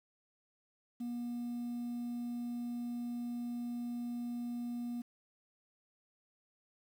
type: tone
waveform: sine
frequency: 240 Hz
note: B3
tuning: 49 cents flat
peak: -34 dBFS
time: 1-5.02 s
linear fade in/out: 10 ms
effects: tanh soft clip ceiling -36 dBFS + 10-bit